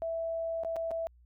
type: tone with dropouts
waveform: sine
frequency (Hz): 659.3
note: E5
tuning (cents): 0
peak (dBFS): -31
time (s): 0.02-1.07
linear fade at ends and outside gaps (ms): 0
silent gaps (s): 0.635-0.648 / 0.76-0.765 / 0.908-0.914
effects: added 60 Hz sine -57 dBFS peak until 1.25 s

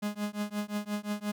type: tone with tremolo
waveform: 45% pulse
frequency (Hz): 207.8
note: G#3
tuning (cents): +1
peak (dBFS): -28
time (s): 0.02-1.32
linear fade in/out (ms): 10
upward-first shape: triangle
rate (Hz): 5.7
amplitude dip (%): 100
effects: none

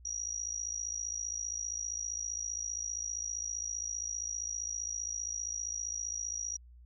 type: tone with amplitude modulation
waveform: sine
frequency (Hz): 5760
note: F#8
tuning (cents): -47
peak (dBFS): -31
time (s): 0.05-6.57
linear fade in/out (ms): 5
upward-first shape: sine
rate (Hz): 55.2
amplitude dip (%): 85
effects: added 60 Hz sine -52 dBFS peak until 6.85 s

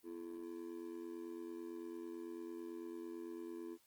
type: tone with amplitude modulation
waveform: triangle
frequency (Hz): 337.1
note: E4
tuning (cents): +39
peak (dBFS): -39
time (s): 0.03-3.78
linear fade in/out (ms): 50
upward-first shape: sine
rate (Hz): 89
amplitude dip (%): 90
effects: white hiss -72 dBFS RMS until 3.86 s + Opus 24 kbps

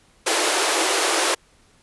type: high-pass noise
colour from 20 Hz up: pink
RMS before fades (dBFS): -20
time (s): 0.26-1.35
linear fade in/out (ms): 10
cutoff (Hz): 310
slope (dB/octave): 96
effects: pink hiss -57 dBFS RMS until 1.82 s + resampled to 24000 Hz

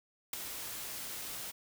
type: noise with ADSR envelope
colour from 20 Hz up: white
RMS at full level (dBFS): -31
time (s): 0.33-1.52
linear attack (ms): 6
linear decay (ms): 4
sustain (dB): -11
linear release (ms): 20
effects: none

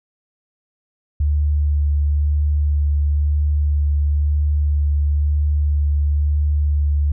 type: tone with vibrato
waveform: sine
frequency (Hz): 73.42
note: D2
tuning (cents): 0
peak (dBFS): -14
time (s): 1.2-7.12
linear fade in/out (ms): 5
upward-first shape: sine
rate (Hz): 1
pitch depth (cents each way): 13
effects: none

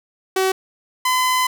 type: tone pair in turn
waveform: sawtooth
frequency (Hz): 379.1 / 1016.8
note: F#4 / C6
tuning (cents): +42 / -50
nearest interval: octave + perfect fourth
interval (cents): 1708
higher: second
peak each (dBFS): -12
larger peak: neither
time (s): 0.36-0.52 / 1.05-1.47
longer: second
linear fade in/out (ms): 5
effects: none

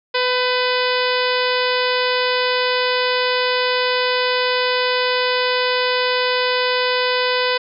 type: harmonic tone with a mistuned harmonic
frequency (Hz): 500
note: B4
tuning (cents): +21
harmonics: 1 / 2 / 3 / 4 / 5 / 6 / 7 / 8 / 9 / 10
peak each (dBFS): -20 / -23 / -25 / -26 / -27 / -28 / -28 / -29 / -30 / -30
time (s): 0.14-7.58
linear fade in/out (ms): 10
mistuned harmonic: 3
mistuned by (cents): +21
effects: none

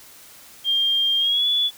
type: tone with pitch glide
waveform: sine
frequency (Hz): 3200 to 3430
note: G7 to A7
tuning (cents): +35 to -45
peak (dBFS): -17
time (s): 0.64-1.71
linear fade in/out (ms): 50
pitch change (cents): +120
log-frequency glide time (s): 1.18-1.47
effects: white hiss -46 dBFS RMS until 1.77 s

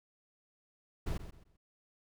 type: noise with echo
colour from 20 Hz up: brown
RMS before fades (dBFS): -35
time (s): 1.06-1.18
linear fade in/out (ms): 10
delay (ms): 130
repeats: 3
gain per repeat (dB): -11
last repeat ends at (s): 1.57
effects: none

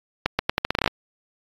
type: accelerating click train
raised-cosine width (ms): 0.3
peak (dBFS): -3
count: 12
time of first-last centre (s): 0.26-0.877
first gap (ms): 130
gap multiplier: 0.81
effects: AAC 32 kbps

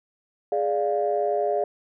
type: chord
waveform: sine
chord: D diminished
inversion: second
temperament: equal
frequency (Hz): 415.3 / 587.3 / 698.5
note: Ab4 / D5 / F5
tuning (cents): 0 / 0 / 0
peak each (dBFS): -25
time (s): 0.52-1.64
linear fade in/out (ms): 2
effects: tanh soft clip ceiling -12 dBFS

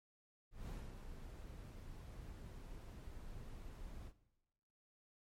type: noise with ADSR envelope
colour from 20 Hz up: brown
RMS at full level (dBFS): -45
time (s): 0.51-4.13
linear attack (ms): 180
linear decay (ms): 220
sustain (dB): -6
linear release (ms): 60
effects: noise-tail reverb RT60 1.0 s tail -17 dB re dry + MP3 64 kbps

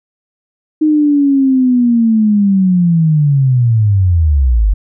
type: linear sweep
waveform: sine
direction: down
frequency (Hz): 311.1 to 45.95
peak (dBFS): -7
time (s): 0.81-4.74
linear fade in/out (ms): 10
effects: none

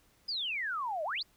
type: exponential two-way sweep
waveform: sine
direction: down then up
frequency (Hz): 5070 to 588 to 5070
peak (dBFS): -32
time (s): 0.28-1.23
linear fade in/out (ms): 10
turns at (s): 1.04
effects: pink hiss -67 dBFS RMS until 1.36 s

